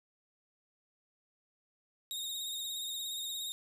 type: tone with vibrato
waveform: sawtooth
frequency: 3729 Hz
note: A#7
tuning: in tune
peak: -34 dBFS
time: 2.11-3.52 s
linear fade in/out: 0 ms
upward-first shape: sine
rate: 17 Hz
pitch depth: 43 cents each way
effects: none